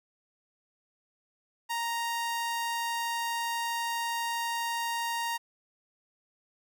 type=tone; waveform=sawtooth; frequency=932.3 Hz; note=A#5; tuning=in tune; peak=-26 dBFS; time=1.69-5.38 s; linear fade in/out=20 ms; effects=none